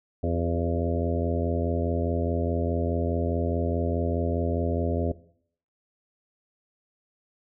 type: harmonic tone with a mistuned harmonic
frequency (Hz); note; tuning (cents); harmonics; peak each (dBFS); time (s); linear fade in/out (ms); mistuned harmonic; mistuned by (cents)
84.8; E2; +50; 1 / 2 / 3 / 4 / 5 / 6 / 7 / 8; -27 / -34 / -31 / -36 / -33 / -35 / -34 / -37; 0.23-5.12; 5; 5; -41
effects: noise-tail reverb RT60 0.6 s tail -17 dB re dry